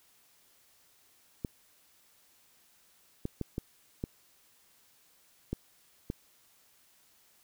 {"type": "clicks", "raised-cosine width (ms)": 3, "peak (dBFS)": -20, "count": 7, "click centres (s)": [1.448, 3.254, 3.413, 3.581, 4.039, 5.53, 6.101], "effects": ["white hiss -65 dBFS RMS until 7.43 s"]}